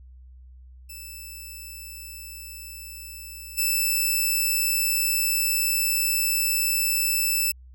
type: tone with level steps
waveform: 5% pulse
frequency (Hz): 2637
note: E7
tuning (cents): 0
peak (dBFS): -29 / -12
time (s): 0.89-7.52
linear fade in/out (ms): 10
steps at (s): 3.57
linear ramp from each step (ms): 20
effects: added 63 Hz sine -44 dBFS peak until 7.74 s